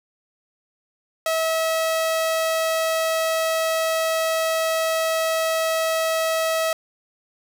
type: tone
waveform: sawtooth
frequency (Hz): 646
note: E5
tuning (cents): -35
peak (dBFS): -16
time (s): 1.26-6.73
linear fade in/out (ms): 2
effects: none